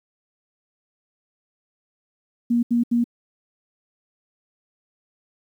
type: tone bursts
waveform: sine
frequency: 237.4 Hz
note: A#3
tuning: 32 cents sharp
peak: -16 dBFS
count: 3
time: 2.5-3.042 s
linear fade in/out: 10 ms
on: 130 ms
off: 76 ms
effects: 9-bit